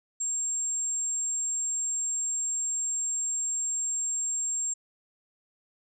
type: tone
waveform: sine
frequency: 7459 Hz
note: A#8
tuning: in tune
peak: -27 dBFS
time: 0.2-4.74 s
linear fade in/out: 10 ms
effects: none